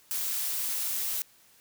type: noise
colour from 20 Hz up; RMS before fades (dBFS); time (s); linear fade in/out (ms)
blue; -31; 0.11-1.22; 0
effects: white hiss -60 dBFS RMS until 1.6 s